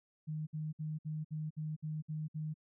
sine tone bursts, 154.5 Hz, D#3, 12 cents flat, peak -36 dBFS, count 9, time 0.27-2.542 s, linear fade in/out 20 ms, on 200 ms, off 59 ms, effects none

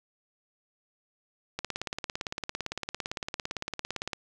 click train, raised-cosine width 0.2 ms, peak -15 dBFS, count 46, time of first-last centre 1.59-4.132 s, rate 17.7 Hz, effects none

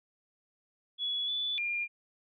sine tone with pitch steps, 3388 / 3470 / 2404 Hz, G#7 / A7 / D7, +34 / -25 / +40 cents, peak -30 dBFS, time 0.98-1.88 s, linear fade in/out 50 ms, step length 300 ms, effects none

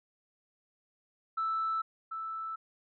sine tone pair in turn, 1318.5 / 1318.5 Hz, E6 / E6, 0 / 0 cents, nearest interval unison, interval 0 cents, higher neither, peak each -28 / -35 dBFS, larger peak first, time 1.37-1.82 / 2.11-2.56 s, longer neither, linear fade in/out 10 ms, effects tanh soft clip ceiling -25 dBFS

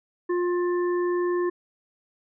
harmonic tone, 353.5 Hz, F4, 21 cents sharp, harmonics 1 / 3 / 5, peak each -22 / -33 / -38 dBFS, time 0.29-1.5 s, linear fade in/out 10 ms, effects none

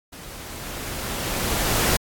pink noise with level ramp, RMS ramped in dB -40 to -19 dBFS, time 0.12-1.97 s, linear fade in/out 10 ms, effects AAC 64 kbps

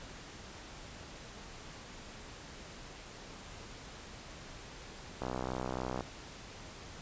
click train, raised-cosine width 1 ms, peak -22 dBFS, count 51, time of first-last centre 5.22-6.007 s, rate 63.5 Hz, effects pink hiss -49 dBFS RMS until 7.01 s + resampled to 16000 Hz

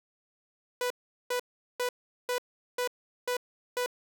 sawtooth tone bursts, 493.9 Hz, B4, in tune, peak -24 dBFS, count 7, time 0.81-3.861 s, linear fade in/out 2 ms, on 93 ms, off 400 ms, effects none

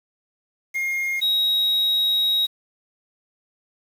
triangle tone pair in turn, 2134 / 3802 Hz, C7 / A#7, +34 / +33 cents, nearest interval minor seventh, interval 999 cents, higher second, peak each -20 / -16 dBFS, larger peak second, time 0.74-1.21 / 1.21-2.47 s, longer second, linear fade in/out 20 ms, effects 7-bit

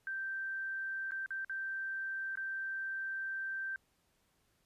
sine tone with dropouts, 1565 Hz, G6, 3 cents flat, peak -36 dBFS, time 0.07-3.76 s, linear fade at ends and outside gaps 1 ms, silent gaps 1.109-1.119 / 1.261-1.306 / 1.447-1.496 / 2.355-2.373 s, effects pink hiss -75 dBFS RMS until 4.65 s + resampled to 32000 Hz

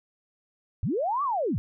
sine linear two-way sweep, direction up then down, 70 to 1183 to 70 Hz, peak -24 dBFS, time 0.83-1.58 s, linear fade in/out 0 ms, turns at 1.23 s, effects none

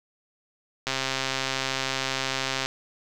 click train, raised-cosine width 0.2 ms, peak -9 dBFS, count 239, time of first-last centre 0.87-2.659 s, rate 133 Hz, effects none

